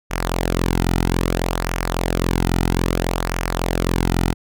sawtooth tone with flanger, 43.65 Hz, F1, in tune, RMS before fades -20 dBFS, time 0.1-4.34 s, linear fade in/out 20 ms, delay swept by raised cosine 0.24 to 1.84 ms, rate 0.61 Hz, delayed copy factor -0.6, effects none

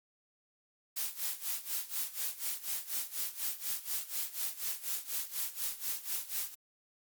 blue noise with tremolo, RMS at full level -34 dBFS, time 0.96-6.55 s, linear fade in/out 10 ms, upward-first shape sine, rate 4.1 Hz, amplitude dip 85%, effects Opus 48 kbps

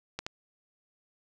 clicks, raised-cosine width 0.2 ms, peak -17 dBFS, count 2, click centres 0.19 / 0.265 s, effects none

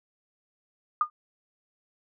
sine tone with exponential decay, 1217 Hz, D#6, 39 cents flat, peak -16 dBFS, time 1.01-1.1 s, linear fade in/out 2 ms, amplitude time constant 18 ms, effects none

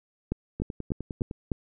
two click trains, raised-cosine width 3 ms, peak -21 / -14 dBFS, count 8 / 5, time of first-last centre 0.6-1.311 / 0.32-1.518 s, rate 9.84 / 3.34 Hz, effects none

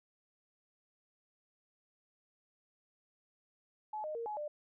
sine tone with pitch steps, 855 / 614 / 463.8 / 844 / 596 Hz, A5 / D#5 / A#4 / G#5 / D5, -50 / -23 / -9 / +28 / +25 cents, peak -37 dBFS, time 3.93-4.48 s, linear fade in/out 5 ms, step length 110 ms, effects none

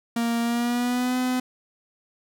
45% pulse tone with pitch glide, 233.3 to 253 Hz, A#3 to B3, +2 to +42 cents, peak -22 dBFS, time 0.16-1.4 s, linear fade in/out 5 ms, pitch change +140 cents, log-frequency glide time 0.41-1.17 s, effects none

